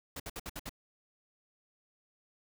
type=noise bursts; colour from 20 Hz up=pink; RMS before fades=-41 dBFS; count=6; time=0.16-0.694 s; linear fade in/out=5 ms; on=39 ms; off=60 ms; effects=none